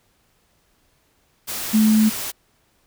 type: tone in noise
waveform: sine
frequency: 217.1 Hz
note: A3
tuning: 23 cents flat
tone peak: -12 dBFS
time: 1.73-2.1 s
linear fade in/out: 20 ms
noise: white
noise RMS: -28 dBFS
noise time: 1.47-2.32 s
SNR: +13 dB
effects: pink hiss -63 dBFS RMS until 2.86 s